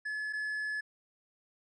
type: tone pair in turn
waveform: triangle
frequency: 1713 / 1713 Hz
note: A6 / A6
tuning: -47 / -47 cents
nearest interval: unison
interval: 0 cents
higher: neither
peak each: -32 / -31 dBFS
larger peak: second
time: 0.05-0.33 / 0.33-0.81 s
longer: second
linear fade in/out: 10 ms
effects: resampled to 24000 Hz